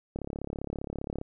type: click train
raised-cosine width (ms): 2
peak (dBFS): -21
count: 38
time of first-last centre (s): 0.16-1.214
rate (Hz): 35.1
effects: none